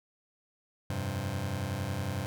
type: chord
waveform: sawtooth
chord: F suspended second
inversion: none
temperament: just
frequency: 87.31 / 98.22 / 130.96 Hz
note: F2 / G2 / C3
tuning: 0 / +4 / +2 cents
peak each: -35 / -30 / -32 dBFS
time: 0.9-2.26 s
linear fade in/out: 0 ms
effects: none